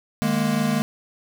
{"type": "chord", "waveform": "square", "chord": "D# suspended fourth", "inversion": "none", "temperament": "equal with one note detuned", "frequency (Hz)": [152.71, 207.7, 233.1], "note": ["D#3", "G#3", "A#3"], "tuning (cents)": [-32, 0, 0], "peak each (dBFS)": [-27, -24, -24], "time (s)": [0.22, 0.82], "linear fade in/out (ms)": 0, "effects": []}